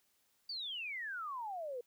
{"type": "exponential sweep", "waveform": "sine", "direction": "down", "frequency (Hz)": [4730, 470], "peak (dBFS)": -39, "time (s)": [0.49, 1.81], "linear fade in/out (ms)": 5, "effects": ["white hiss -75 dBFS RMS until 1.86 s"]}